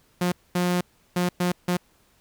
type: tone bursts at uneven times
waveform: sawtooth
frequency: 178.1 Hz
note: F3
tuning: 34 cents sharp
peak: -17 dBFS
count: 5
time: 0.21-0.32 / 0.55-0.81 / 1.16-1.29 / 1.4-1.52 / 1.68-1.77 s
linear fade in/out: 5 ms
effects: pink hiss -62 dBFS RMS until 2.2 s